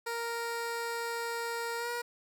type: tone with pitch glide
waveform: 15% pulse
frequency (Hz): 466.2 to 477.6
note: A#4 to A#4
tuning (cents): 0 to +42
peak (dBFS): -27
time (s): 0.06-2.02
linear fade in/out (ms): 10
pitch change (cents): +42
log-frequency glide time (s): 1.77-1.89
effects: none